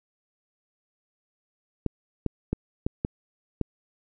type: clicks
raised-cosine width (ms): 3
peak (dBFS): -12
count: 6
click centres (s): 1.863 / 2.263 / 2.53 / 2.865 / 3.049 / 3.613
effects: none